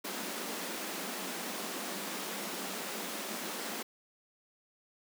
pink high-pass noise, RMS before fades -39 dBFS, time 0.04-3.83 s, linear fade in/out 10 ms, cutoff 180 Hz, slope 96 dB/octave, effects none

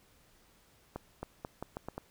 accelerating click train, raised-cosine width 1 ms, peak -24 dBFS, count 7, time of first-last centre 0.96-1.98 s, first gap 270 ms, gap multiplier 0.81, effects pink hiss -65 dBFS RMS until 2.1 s

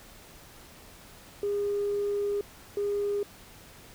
sine tone bursts at uneven times, 407.4 Hz, G#4, 33 cents flat, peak -25 dBFS, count 2, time 1.43-2.41 / 2.77-3.23 s, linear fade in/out 2 ms, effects tanh soft clip ceiling -22 dBFS + pink hiss -51 dBFS RMS until 3.94 s

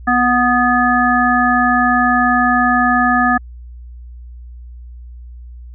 harmonic tone with a mistuned harmonic, 245.3 Hz, B3, 12 cents flat, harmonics 1 / 3 / 5 / 7, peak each -16 / -16 / -16 / -16 dBFS, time 0.07-3.38 s, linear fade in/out 10 ms, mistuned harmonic 5, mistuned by +19 cents, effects added 60 Hz sine -31 dBFS peak until 5.74 s

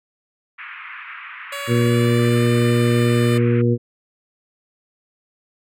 white band-pass noise, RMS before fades -35 dBFS, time 0.58-3.62 s, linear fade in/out 10 ms, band 1100 to 2500 Hz, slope 48 dB/octave
10% pulse tone with pitch glide, 564 to 597.5 Hz, C#5 to D5, +30 to +30 cents, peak -18 dBFS, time 1.52-3.38 s, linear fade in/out 5 ms, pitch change +100 cents, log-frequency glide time 1.75-2.43 s
harmonic tone, 119.3 Hz, A#2, 41 cents sharp, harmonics 1 / 2 / 3 / 4, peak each -16 / -19 / -21 / -22 dBFS, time 1.67-3.78 s, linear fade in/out 50 ms
effects MP3 64 kbps

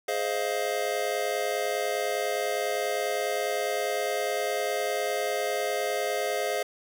square chord, F minor seventh, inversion first, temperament just, 419.1 / 523.8 / 628.6 / 698.5 Hz, Ab4 / C5 / Eb5 / F5, +16 / +2 / +18 / 0 cents, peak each -33 dBFS, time 0.08-6.63 s, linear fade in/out 5 ms, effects none

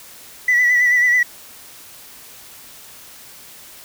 sine tone with vibrato, 1964 Hz, B6, 10 cents flat, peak -10 dBFS, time 0.48-1.23 s, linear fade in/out 5 ms, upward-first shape sine, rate 9.2 Hz, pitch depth 38 cents each way, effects tanh soft clip ceiling -9 dBFS + white hiss -41 dBFS RMS until 3.84 s

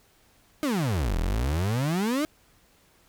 35% pulse exponential two-way sweep, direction down then up, 318.4 to 38.34 to 318.4 Hz, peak -22 dBFS, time 0.63-2.25 s, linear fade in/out 0 ms, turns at 1.18 s, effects pink hiss -61 dBFS RMS until 3.08 s

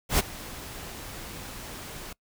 pink noise with ADSR envelope, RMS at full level -21 dBFS, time 0.09-2.13 s, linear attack 100 ms, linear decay 23 ms, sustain -19 dB, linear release 5 ms, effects noise-tail reverb RT60 0.1 s tail -24 dB re dry

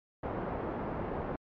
white low-pass noise, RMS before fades -36 dBFS, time 0.23-1.36 s, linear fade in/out 5 ms, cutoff 700 Hz, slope 12 dB/octave, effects low-pass 2000 Hz 12 dB/octave + MP3 48 kbps

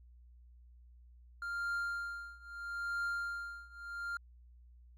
triangle tone with tremolo, 1396.9 Hz, F6, in tune, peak -31 dBFS, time 1.42-4.17 s, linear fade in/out 2 ms, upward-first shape triangle, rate 0.77 Hz, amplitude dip 95%, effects added 60 Hz sine -56 dBFS peak until 4.97 s

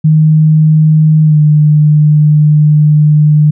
sine tone with pitch glide, 155.56 to 150.87 Hz, D#3 to D3, 0 to +47 cents, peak -3 dBFS, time 0.04-3.51 s, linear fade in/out 10 ms, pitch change -53 cents, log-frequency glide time 1.24-1.38 s, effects none

